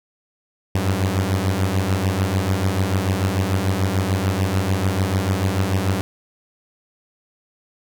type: beating tone pair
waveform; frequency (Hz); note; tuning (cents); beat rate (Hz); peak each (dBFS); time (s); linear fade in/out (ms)
sawtooth; 92.2 / 99; F#2 / G2; -6 / +18; 6.8; -17; 0.75-6.01; 0
effects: none